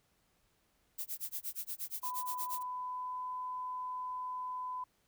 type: noise with tremolo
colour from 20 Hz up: violet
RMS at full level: -38 dBFS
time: 0.98-2.63 s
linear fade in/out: 10 ms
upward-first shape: sine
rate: 8.5 Hz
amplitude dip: 100%
type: tone with pitch glide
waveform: sine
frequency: 1000 to 1006.4 Hz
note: B5 to B5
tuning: +21 to +32 cents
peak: -37 dBFS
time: 2.03-4.84 s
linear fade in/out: 5 ms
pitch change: +11 cents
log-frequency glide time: 2.65-3.3 s
effects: pink hiss -74 dBFS RMS until 5.07 s